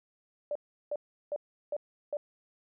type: tone bursts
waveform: sine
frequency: 587.3 Hz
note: D5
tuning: in tune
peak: -30 dBFS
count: 5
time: 0.51-2.17 s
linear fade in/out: 2 ms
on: 44 ms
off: 360 ms
effects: none